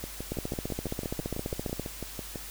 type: two click trains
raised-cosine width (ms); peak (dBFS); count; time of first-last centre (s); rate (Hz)
2; -18 / -22; 23 / 15; 0.32-1.797 / 0.04-2.358; 14.9 / 6.04
effects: added 50 Hz sine -46 dBFS peak until 2.5 s + white hiss -43 dBFS RMS until 2.5 s